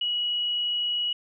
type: tone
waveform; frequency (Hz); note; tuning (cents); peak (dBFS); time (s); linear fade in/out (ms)
sine; 2917; F#7; -25; -24; 0.01-1.13; 5
effects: none

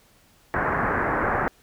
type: low-pass noise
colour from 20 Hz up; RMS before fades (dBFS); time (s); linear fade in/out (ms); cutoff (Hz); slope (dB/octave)
white; -24; 0.54-1.48; 0; 1800; 48
effects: pink hiss -58 dBFS RMS until 1.62 s

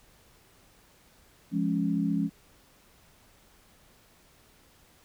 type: chord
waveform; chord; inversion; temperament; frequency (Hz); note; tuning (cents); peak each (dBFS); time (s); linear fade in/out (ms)
sine; Db major; first; just; 173.24 / 207.9 / 277.2; F3 / Ab3 / Db4; -14 / +2 / 0; -29; 1.51-2.3; 50
effects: pink hiss -60 dBFS RMS until 5.04 s

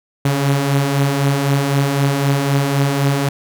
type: beating tone pair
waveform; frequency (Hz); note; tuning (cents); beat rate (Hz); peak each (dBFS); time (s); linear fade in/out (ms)
sawtooth; 136.6 / 140.5; C#3 / C#3; -25 / +24; 3.9; -17 / -11; 0.25-3.29; 5
effects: none

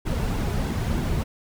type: noise with flanger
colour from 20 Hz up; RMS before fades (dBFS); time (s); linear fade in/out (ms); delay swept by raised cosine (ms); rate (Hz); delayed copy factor
brown; -25; 0.05-1.24; 20; 1.6 to 3.8; 3.2; -0.5
effects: none

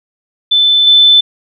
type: tone with level steps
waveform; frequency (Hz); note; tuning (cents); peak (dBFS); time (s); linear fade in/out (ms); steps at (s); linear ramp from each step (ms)
sine; 3520; A7; 0; -6 / -3; 0.51-1.21; 10; 0.87; 2
effects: none

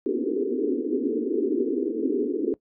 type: band-pass noise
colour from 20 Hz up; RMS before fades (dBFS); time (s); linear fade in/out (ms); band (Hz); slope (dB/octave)
white; -25; 0.06-2.54; 0; 240 to 450; 96
effects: noise-tail reverb RT60 0.1 s tail -19 dB re dry

